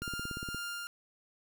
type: click train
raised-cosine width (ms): 3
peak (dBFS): -28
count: 10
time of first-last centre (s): 0.02-0.546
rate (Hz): 17.1
type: tone with tremolo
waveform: sawtooth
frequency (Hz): 1400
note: F6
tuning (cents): +4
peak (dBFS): -33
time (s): 0.02-0.87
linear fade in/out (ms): 0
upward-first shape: sine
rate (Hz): 2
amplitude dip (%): 25
effects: none